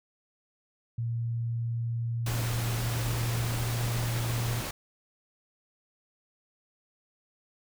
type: tone with pitch glide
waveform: sine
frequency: 116.54 to 117.69 Hz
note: A#2 to A#2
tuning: 0 to +17 cents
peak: -28 dBFS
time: 0.98-4.61 s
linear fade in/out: 5 ms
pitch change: +17 cents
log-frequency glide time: 1.98-4.11 s
type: noise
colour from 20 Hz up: pink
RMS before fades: -35 dBFS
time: 2.26-4.71 s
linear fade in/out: 5 ms
effects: none